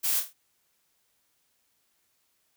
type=noise with echo; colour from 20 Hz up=blue; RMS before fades=-27 dBFS; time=0.03-0.21 s; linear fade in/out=20 ms; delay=25 ms; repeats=5; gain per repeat=-6 dB; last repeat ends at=0.335 s; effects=white hiss -72 dBFS RMS until 2.56 s